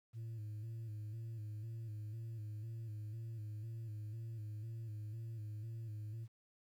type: tone with vibrato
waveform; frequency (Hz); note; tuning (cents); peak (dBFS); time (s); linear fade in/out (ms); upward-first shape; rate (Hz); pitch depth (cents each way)
sine; 110; A2; 0; -40; 0.13-6.28; 50; square; 2; 57
effects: tanh soft clip ceiling -42 dBFS + 12-bit